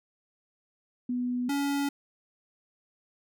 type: tone pair in turn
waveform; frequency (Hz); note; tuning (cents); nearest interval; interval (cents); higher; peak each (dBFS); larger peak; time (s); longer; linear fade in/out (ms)
sine / square; 246.9 / 282.1; B3 / C#4; 0 / +30; major second; 230; second; -27; neither; 1.09-1.49 / 1.49-1.89; neither; 5
effects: none